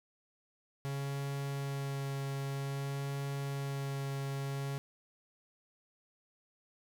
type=tone with vibrato; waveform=45% pulse; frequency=138.59 Hz; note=C#3; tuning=in tune; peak=-35 dBFS; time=0.85-4.78 s; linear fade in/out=0 ms; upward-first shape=sine; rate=0.52 Hz; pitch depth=11 cents each way; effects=none